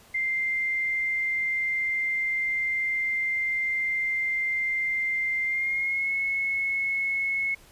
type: tone with pitch glide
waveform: sine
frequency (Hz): 2093 to 2187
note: C7 to C#7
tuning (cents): 0 to -24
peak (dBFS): -24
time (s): 0.14-7.55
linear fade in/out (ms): 10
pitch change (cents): +76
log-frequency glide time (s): 5.44-6.13
effects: pink hiss -54 dBFS RMS until 7.71 s + resampled to 32000 Hz